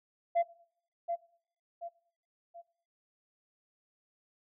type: tone with echo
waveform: sine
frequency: 684 Hz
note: F5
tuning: 36 cents flat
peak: -22 dBFS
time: 0.35-0.43 s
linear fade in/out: 20 ms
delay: 730 ms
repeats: 3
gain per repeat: -8 dB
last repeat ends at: 2.62 s
effects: noise-tail reverb RT60 0.6 s tail -19 dB re dry + tanh soft clip ceiling -23 dBFS